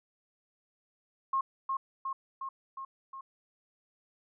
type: tone with echo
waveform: sine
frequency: 1075 Hz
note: C6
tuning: 47 cents sharp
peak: -26 dBFS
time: 1.33-1.41 s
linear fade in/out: 5 ms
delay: 360 ms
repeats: 5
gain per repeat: -3 dB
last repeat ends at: 3.21 s
effects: none